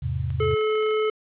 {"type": "chord", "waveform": "sine", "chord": "E augmented", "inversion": "none", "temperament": "equal", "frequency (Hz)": [82.41, 103.83, 130.81], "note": ["E2", "G#2", "B#2"], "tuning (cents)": [0, 0, 0], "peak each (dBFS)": [-28, -30, -27], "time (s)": [0.02, 0.55], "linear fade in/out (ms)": 10}
{"type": "clicks", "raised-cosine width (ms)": 0.3, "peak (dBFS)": -29, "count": 11, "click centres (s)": [0.304, 0.399, 0.443, 0.514, 0.572, 0.611, 0.712, 0.755, 0.825, 0.866, 0.908]}
{"type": "tone", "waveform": "square", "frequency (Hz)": 431.6, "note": "A4", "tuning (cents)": -33, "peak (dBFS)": -21, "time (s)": [0.4, 1.1], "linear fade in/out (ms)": 5}
{"effects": ["resampled to 8000 Hz", "9-bit"]}